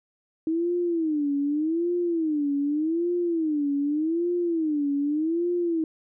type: tone with vibrato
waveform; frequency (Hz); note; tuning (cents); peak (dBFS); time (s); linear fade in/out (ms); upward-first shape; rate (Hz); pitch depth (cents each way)
sine; 315.3; D#4; +23; -22; 0.47-5.84; 2; sine; 0.84; 190
effects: none